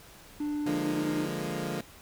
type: tone with pitch glide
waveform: triangle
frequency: 295.7 to 304 Hz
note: D4 to D#4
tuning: +12 to -40 cents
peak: -27 dBFS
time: 0.4-1.26 s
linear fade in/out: 5 ms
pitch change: +48 cents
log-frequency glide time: 0.65-0.98 s
type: chord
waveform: 20% pulse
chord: Bb dominant seventh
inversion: first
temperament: equal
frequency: 146.83 / 174.61 / 207.7 / 233.1 Hz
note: D3 / F3 / Ab3 / Bb3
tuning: 0 / 0 / 0 / 0 cents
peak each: -32 / -31 / -33 / -34 dBFS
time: 0.66-1.81 s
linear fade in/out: 5 ms
effects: pink hiss -52 dBFS RMS until 2.01 s